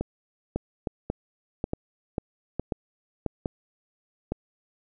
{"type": "two click trains", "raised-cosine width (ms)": 2, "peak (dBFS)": [-14, -13], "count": [6, 6], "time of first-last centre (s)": [[0.01, 4.32], [0.56, 3.263]], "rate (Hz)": [1.16, 1.85], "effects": []}